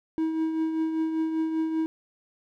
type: tone with tremolo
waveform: triangle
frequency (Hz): 320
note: D#4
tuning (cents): +49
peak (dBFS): -20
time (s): 0.18-1.86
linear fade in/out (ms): 0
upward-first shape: triangle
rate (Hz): 5.1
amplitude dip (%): 50
effects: none